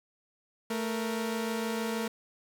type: tone pair together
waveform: sawtooth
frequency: 221.7 / 469.8 Hz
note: A3 / A#4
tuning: +13 / +13 cents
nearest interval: octave + minor second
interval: 1300 cents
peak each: -28 / -31 dBFS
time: 0.7-2.08 s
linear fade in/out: 5 ms
effects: none